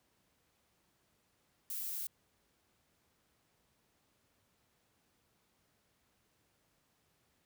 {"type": "noise", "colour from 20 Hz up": "violet", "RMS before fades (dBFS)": -40, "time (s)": [1.7, 2.07], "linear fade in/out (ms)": 2, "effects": ["pink hiss -75 dBFS RMS until 7.45 s", "high-pass 60 Hz 12 dB/octave"]}